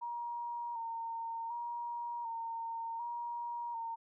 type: tone with vibrato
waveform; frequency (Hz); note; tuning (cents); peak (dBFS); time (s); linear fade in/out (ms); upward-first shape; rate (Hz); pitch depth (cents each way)
sine; 932.3; A#5; 0; -37; 0.01-3.96; 20; square; 0.67; 30
effects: none